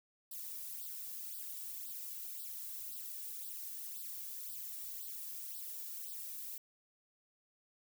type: noise with flanger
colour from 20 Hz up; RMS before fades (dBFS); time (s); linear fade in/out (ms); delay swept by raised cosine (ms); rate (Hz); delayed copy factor
violet; -45; 0.31-6.58; 5; 0.22 to 1.82; 1.9; +0.8
effects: none